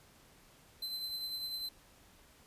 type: tone with tremolo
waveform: 45% pulse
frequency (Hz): 4068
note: C8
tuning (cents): -50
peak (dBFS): -35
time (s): 0.82-1.69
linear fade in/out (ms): 5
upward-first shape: triangle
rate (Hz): 10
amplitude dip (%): 45
effects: pink hiss -62 dBFS RMS until 2.46 s + resampled to 32000 Hz